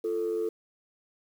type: tone pair together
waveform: sine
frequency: 344.9 / 441.3 Hz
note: F4 / A4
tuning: -22 / +5 cents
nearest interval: major third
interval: 427 cents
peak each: -31 / -27 dBFS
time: 0.04-0.49 s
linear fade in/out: 5 ms
effects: tanh soft clip ceiling -22 dBFS + 9-bit